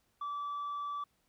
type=tone with tanh clipping; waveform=sine; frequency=1157 Hz; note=D6; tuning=26 cents flat; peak=-36 dBFS; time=0.21-1.04 s; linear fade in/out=5 ms; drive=1 dB; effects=pink hiss -75 dBFS RMS until 1.28 s